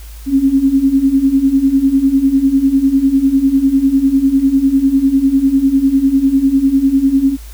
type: beating tone pair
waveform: sine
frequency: 264.9 / 274.9 Hz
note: C4 / C#4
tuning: +22 / -14 cents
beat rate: 10 Hz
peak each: -14 / -10 dBFS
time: 0.26-7.37 s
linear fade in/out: 50 ms
effects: added 54 Hz sine -29 dBFS peak until 7.53 s + white hiss -41 dBFS RMS until 7.53 s